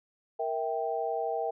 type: chord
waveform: sine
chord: E diminished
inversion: second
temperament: equal with one note detuned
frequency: 466.2 / 652.1 / 784 Hz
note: Bb4 / E5 / G5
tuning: 0 / -19 / 0 cents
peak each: -33 dBFS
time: 0.39-1.51 s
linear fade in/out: 10 ms
effects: none